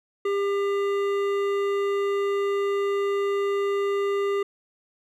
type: tone with hard clipping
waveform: triangle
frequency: 400 Hz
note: G4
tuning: 35 cents sharp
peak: -24 dBFS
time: 0.25-4.43 s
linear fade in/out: 5 ms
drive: 16 dB
effects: none